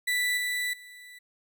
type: tone with level steps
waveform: 35% pulse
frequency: 1975.5 Hz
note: B6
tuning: in tune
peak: -23 / -26 / -44 dBFS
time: 0.07-1.19 s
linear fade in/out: 10 ms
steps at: 0.37 / 0.73 s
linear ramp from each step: 5 ms
effects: none